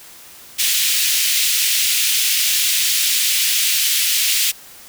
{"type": "high-pass noise", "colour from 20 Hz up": "pink", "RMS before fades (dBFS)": -17, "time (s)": [0.58, 4.52], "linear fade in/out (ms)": 20, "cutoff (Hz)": 2500, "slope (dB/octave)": 24, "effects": ["white hiss -41 dBFS RMS until 4.88 s"]}